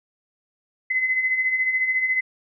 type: beating tone pair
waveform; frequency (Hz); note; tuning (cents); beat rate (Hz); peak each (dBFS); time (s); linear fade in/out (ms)
sine; 2026 / 2040; B6 / C7; +44 / -44; 14; -28 / -20; 0.9-2.21; 10
effects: none